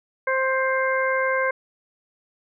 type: harmonic tone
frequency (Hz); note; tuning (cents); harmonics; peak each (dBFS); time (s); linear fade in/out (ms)
526; C5; +9; 1 / 2 / 3 / 4; -23 / -26 / -25 / -28; 0.27-1.51; 5
effects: none